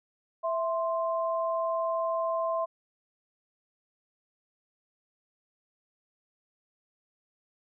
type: tone pair together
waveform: sine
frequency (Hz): 659.3 / 1046.6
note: E5 / C6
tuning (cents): 0 / 0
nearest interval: minor sixth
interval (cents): 800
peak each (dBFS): -28 / -31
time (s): 0.43-2.66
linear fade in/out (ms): 20
effects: none